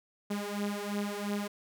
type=beating tone pair; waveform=sawtooth; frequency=203.3 / 206.2 Hz; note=G#3 / G#3; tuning=-37 / -12 cents; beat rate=2.9 Hz; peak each=-31 / -32 dBFS; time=0.3-1.48 s; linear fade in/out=10 ms; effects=none